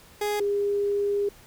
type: tone pair in turn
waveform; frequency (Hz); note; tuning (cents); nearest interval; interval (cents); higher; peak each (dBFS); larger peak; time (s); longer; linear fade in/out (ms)
30% pulse / sine; 415.3 / 405.6; G#4 / G#4; 0 / -41; unison; 41; first; -22; neither; 0.21-0.4 / 0.4-1.29; second; 5
effects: pink hiss -52 dBFS RMS until 1.46 s